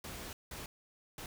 pink noise bursts at uneven times, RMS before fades -45 dBFS, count 3, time 0.04-0.33 / 0.51-0.66 / 1.18-1.26 s, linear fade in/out 2 ms, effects none

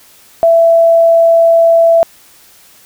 sine tone, 666 Hz, E5, 18 cents sharp, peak -4 dBFS, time 0.43-2.03 s, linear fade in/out 0 ms, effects white hiss -43 dBFS RMS until 2.85 s

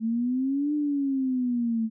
sine exponential two-way sweep, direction up then down, 220 to 300 to 220 Hz, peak -23 dBFS, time 0-1.9 s, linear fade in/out 50 ms, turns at 0.74 s, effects none

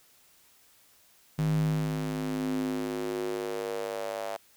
square tone with high-pass filter sweep, 52 Hz, G#1, 3 cents sharp, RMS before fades -31 dBFS, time 1.38-4.37 s, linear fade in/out 10 ms, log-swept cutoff 140 to 650 Hz, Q 4.4, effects white hiss -61 dBFS RMS until 4.56 s

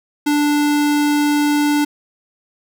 square tone, 293.7 Hz, D4, in tune, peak -14 dBFS, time 0.26-1.85 s, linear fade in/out 10 ms, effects none

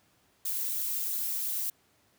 violet noise with flanger, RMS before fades -32 dBFS, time 0.45-1.7 s, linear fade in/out 5 ms, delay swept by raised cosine 0.36 to 3.36 ms, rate 2.9 Hz, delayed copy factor -0.55, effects pink hiss -67 dBFS RMS until 2.18 s + high-pass 80 Hz 12 dB/octave

